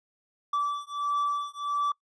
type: beating tone pair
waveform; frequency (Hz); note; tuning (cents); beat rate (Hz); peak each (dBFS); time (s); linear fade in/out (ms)
triangle; 1158 / 1159.5; D6 / D6; -25 / -22; 1.5; -28; 0.53-1.92; 5
effects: noise-tail reverb RT60 0.1 s tail -24 dB re dry + resampled to 22050 Hz